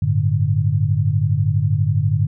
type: chord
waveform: sine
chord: G suspended second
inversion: none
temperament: just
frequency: 98 / 110.25 / 147 Hz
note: G2 / A2 / D3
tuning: 0 / +4 / +2 cents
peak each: -19 dBFS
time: 0.02-2.27 s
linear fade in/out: 5 ms
effects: none